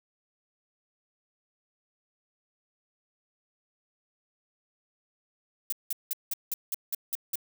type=noise bursts; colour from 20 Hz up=violet; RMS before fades=-30 dBFS; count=9; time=5.7-7.356 s; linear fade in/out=2 ms; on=24 ms; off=180 ms; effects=none